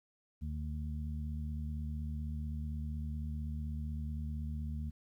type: harmonic tone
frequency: 75.8 Hz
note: D#2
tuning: 45 cents flat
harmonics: 1 / 2 / 3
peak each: -37 / -44 / -45 dBFS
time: 0.41-4.91 s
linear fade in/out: 20 ms
effects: 12-bit